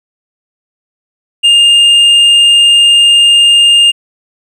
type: tone with hard clipping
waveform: sine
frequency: 2816 Hz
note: F7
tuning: 14 cents sharp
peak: -4 dBFS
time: 1.43-3.92 s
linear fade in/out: 20 ms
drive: 4 dB
effects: none